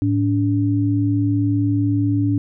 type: tone pair together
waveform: sine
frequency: 107.5 / 287 Hz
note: A2 / D4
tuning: -40 / -40 cents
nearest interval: octave + perfect fourth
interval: 1700 cents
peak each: -18 dBFS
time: 0.02-2.38 s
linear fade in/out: 0 ms
effects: none